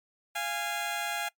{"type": "tone pair together", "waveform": "15% pulse", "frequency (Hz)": [693, 824.1], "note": ["F5", "G#5"], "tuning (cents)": [-14, -14], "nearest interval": "minor third", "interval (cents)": 300, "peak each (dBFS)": [-28, -26], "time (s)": [0.35, 1.29], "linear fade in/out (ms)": 10, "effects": ["noise-tail reverb RT60 0.1 s tail -22 dB re dry", "MP3 96 kbps"]}